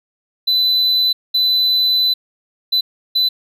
triangle tone bursts at uneven times, 4005 Hz, B7, 23 cents sharp, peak -11 dBFS, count 4, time 0.47-1.13 / 1.34-2.14 / 2.72-2.81 / 3.15-3.29 s, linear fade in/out 10 ms, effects none

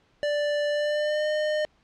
square tone with pitch glide, 587.3 to 609.1 Hz, D5 to D#5, 0 to -37 cents, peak -24 dBFS, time 0.23-1.65 s, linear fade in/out 0 ms, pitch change +63 cents, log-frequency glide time 0.69-1.28 s, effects pink hiss -64 dBFS RMS until 1.83 s + low-pass 4000 Hz 12 dB/octave

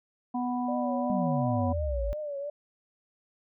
harmonic tone, 246.9 Hz, B3, in tune, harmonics 1 / 3 / 4, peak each -29 / -33 / -37 dBFS, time 0.34-1.73 s, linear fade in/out 10 ms
sine tone with vibrato, 582 Hz, D5, 16 cents flat, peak -32 dBFS, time 0.68-2.5 s, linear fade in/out 5 ms, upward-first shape triangle, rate 2.8 Hz, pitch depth 95 cents each way
sine exponential sweep, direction down, 207.7 to 49.59 Hz, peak -28 dBFS, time 1.1-2.13 s, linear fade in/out 0 ms
effects none

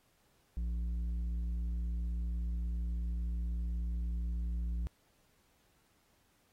triangle tone with tanh clipping, 58.2 Hz, A#1, 2 cents flat, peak -34 dBFS, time 0.57-4.87 s, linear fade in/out 0 ms, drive 11 dB, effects pink hiss -72 dBFS RMS until 6.52 s + AAC 48 kbps

